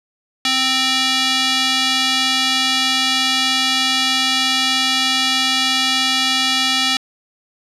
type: tone with band-pass filter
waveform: square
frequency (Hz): 261.6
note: C4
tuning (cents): 0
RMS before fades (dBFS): -17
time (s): 0.45-6.97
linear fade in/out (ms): 2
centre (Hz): 3700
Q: 1.8
effects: resampled to 32000 Hz